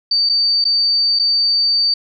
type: tone with dropouts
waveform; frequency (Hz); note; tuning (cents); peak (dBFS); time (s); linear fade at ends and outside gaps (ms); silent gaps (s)
sine; 4603; D8; -36; -12; 0.11-1.94; 5; 0.291-0.295 / 0.642-0.651 / 1.19-1.195
effects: none